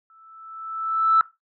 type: tone with exponential growth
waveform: sine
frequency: 1318.5 Hz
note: E6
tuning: in tune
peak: -11 dBFS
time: 0.1-1.21 s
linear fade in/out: 1 ms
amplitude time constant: 240 ms
effects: noise-tail reverb RT60 0.2 s tail -17 dB re dry + tanh soft clip ceiling -7 dBFS